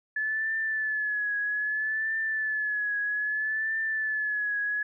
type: tone with vibrato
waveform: sine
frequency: 1722 Hz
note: A6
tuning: 38 cents flat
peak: -26 dBFS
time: 0.16-4.83 s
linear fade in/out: 5 ms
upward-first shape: triangle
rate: 0.62 Hz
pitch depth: 62 cents each way
effects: none